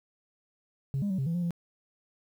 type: tone with pitch steps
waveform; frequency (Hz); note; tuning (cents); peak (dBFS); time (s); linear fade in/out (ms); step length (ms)
sine; 136.7 / 202.8 / 189.3 / 134.2 / 166.9 / 175.8 / 171.3; C#3 / G#3 / F#3 / C3 / E3 / F3 / F3; -24 / -41 / +40 / +44 / +22 / +12 / -33; -25; 0.94-1.507; 0; 81
effects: tanh soft clip ceiling -25 dBFS + 10-bit